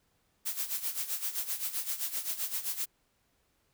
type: noise with tremolo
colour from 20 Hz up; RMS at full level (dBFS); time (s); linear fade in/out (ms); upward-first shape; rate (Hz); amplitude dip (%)
blue; -32; 0.45-2.86; 20; sine; 7.7; 75
effects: pink hiss -73 dBFS RMS until 3.73 s